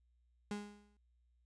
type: tone with exponential decay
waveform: 35% pulse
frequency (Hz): 206.2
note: G#3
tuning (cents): -12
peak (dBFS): -35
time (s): 0.51-0.97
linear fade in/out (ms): 2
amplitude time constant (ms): 100
effects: added 60 Hz sine -70 dBFS peak until 1.45 s + resampled to 22050 Hz